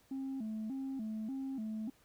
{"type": "tone with vibrato", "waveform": "sine", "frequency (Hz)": 241.7, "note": "B3", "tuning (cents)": -37, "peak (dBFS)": -35, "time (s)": [0.11, 1.9], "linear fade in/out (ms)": 5, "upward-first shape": "square", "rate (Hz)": 1.7, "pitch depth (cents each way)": 180, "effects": ["tanh soft clip ceiling -35 dBFS", "pink hiss -68 dBFS RMS until 2.04 s"]}